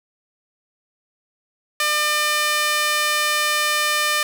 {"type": "tone with high-pass filter", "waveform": "sawtooth", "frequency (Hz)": 600, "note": "D5", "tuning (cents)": 37, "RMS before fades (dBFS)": -20, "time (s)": [1.8, 4.23], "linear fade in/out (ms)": 2, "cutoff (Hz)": 1500, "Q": 1, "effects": []}